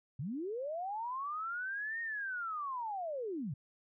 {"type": "linear two-way sweep", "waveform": "sine", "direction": "up then down", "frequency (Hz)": [116.54, 1864.7, 116.54], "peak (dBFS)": -36, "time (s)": [0.19, 3.54], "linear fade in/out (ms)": 5, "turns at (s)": 2.01, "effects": []}